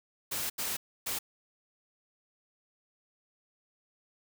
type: noise bursts at uneven times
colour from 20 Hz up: white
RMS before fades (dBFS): -34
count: 3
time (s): 0.31-0.5 / 0.58-0.77 / 1.06-1.19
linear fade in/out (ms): 10
effects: none